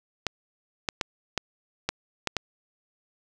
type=clicks; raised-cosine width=0.2 ms; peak=-8 dBFS; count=7; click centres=0.267 / 0.888 / 1.012 / 1.377 / 1.89 / 2.273 / 2.367 s; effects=none